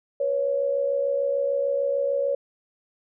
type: tone pair together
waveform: sine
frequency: 490 / 556.7 Hz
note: B4 / C#5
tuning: -14 / +7 cents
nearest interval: major second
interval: 221 cents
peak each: -28 / -22 dBFS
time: 0.2-2.35 s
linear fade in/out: 5 ms
effects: none